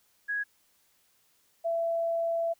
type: tone pair in turn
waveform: sine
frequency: 1661.2 / 668.8 Hz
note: G#6 / E5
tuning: 0 / +25 cents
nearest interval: octave + major third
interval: 1575 cents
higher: first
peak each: -28 / -26 dBFS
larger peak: second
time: 0.28-0.44 / 1.64-2.54 s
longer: second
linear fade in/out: 20 ms
effects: white hiss -68 dBFS RMS until 2.59 s